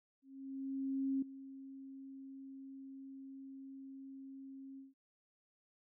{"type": "tone with ADSR envelope", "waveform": "sine", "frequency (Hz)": 269.7, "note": "C#4", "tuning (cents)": -47, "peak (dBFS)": -32, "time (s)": [0.22, 4.94], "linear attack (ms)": 1000, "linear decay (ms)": 6, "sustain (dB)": -16, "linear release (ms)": 160, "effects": []}